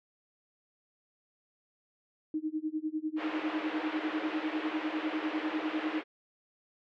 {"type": "tone with tremolo", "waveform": "sine", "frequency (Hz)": 311.1, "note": "D#4", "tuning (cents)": 0, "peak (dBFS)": -28, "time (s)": [2.34, 6.01], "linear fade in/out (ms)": 2, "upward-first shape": "sine", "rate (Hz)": 10, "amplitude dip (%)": 95}
{"type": "band-pass noise", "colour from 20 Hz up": "pink", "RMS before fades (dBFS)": -39, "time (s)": [3.16, 6.04], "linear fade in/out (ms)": 50, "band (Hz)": [360, 2900], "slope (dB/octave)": 24}
{"effects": []}